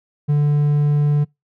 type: tone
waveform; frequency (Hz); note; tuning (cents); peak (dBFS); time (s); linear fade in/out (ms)
triangle; 146.83; D3; 0; -11; 0.28-1.25; 20
effects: noise-tail reverb RT60 0.2 s tail -26 dB re dry